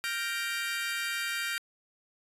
30% pulse chord, G minor seventh, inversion third, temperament equal, 1396.9 / 1568 / 1864.7 / 2349 Hz, F6 / G6 / Bb6 / D7, 0 / 0 / 0 / 0 cents, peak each -34 dBFS, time 0.04-1.58 s, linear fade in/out 0 ms, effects resampled to 32000 Hz

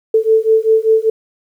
sine beating tone pair, 440 / 445.1 Hz, A4 / A4, 0 / +20 cents, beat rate 5.1 Hz, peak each -12 dBFS, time 0.14-1.1 s, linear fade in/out 5 ms, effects 8-bit

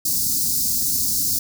white band-stop noise, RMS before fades -21 dBFS, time 0.05-1.39 s, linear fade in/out 5 ms, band 300 to 4500 Hz, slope 48 dB/octave, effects none

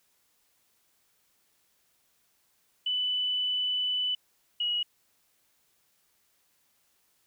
sine tone pair in turn, 2990 / 2907 Hz, F#7 / F#7, +17 / -31 cents, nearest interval unison, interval 48 cents, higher first, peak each -26 dBFS, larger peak neither, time 2.86-4.15 / 4.6-4.83 s, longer first, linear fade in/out 5 ms, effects white hiss -70 dBFS RMS until 7.26 s

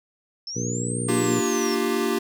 sine linear two-way sweep, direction up then down, 5274 to 8870 to 5274 Hz, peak -30 dBFS, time 0.47-1.75 s, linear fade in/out 2 ms, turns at 1.01 s
harmonic tone, 59.7 Hz, A#1, 42 cents sharp, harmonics 2 / 3 / 4 / 5 / 6 / 7 / 8, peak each -29 / -32 / -32 / -35 / -38 / -36 / -35 dBFS, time 0.55-1.41 s, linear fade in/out 20 ms
square chord, G minor seventh, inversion first, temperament equal with one note detuned, 233.1 / 299.5 / 349.2 / 392 Hz, Bb3 / D4 / F4 / G4, 0 / +34 / 0 / 0 cents, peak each -28 / -30 / -28 / -26 dBFS, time 1.08-2.19 s, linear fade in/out 10 ms
effects none

